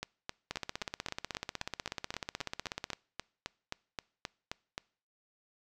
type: two click trains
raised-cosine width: 0.2 ms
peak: -18 / -19 dBFS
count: 40 / 19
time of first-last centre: 0.51-2.903 / 0.03-4.779 s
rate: 16.3 / 3.79 Hz
effects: noise-tail reverb RT60 0.5 s tail -25 dB re dry